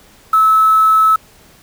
sine tone with quantisation, 1300 Hz, E6, 24 cents flat, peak -7 dBFS, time 0.33-1.16 s, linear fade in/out 5 ms, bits 5, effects pink hiss -46 dBFS RMS until 1.62 s

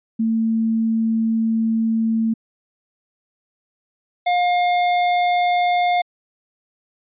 sine / square tone pair in turn, 224.5 / 711 Hz, A3 / F5, +35 / +31 cents, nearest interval octave + minor sixth, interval 1996 cents, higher second, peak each -16 dBFS, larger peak neither, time 0.19-2.34 / 4.26-6.02 s, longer first, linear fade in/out 10 ms, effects resampled to 8000 Hz

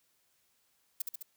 violet noise with echo, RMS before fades -33 dBFS, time 1-1.02 s, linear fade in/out 5 ms, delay 69 ms, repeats 3, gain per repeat -3 dB, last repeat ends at 1.227 s, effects white hiss -73 dBFS RMS until 1.36 s

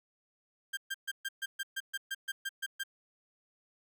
30% pulse tone bursts, 1590 Hz, G6, 24 cents sharp, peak -31 dBFS, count 13, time 0.73-2.836 s, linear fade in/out 10 ms, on 42 ms, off 130 ms, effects none

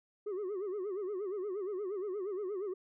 sine tone with vibrato, 392 Hz, G4, in tune, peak -32 dBFS, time 0.26-2.74 s, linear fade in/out 10 ms, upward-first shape sine, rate 8.5 Hz, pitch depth 150 cents each way, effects tanh soft clip ceiling -34 dBFS

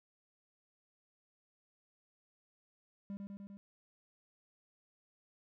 triangle tone with echo, 199.1 Hz, G3, 27 cents sharp, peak -38 dBFS, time 3.1-3.17 s, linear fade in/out 0 ms, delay 100 ms, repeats 4, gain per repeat -2 dB, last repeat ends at 3.57 s, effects none

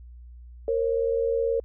sine tone pair together, 463 / 542 Hz, A#4 / C#5, -12 / -39 cents, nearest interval minor third, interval 273 cents, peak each -23 / -27 dBFS, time 0.68-1.6 s, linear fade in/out 2 ms, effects added 60 Hz sine -42 dBFS peak until 1.64 s

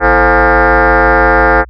sine tone with frequency modulation, 440 Hz, A4, in tune, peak -4 dBFS, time 0-1.65 s, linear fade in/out 50 ms, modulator 193 Hz, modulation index 6.7, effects tanh soft clip ceiling 0 dBFS + added 60 Hz sine -31 dBFS peak until 1.69 s

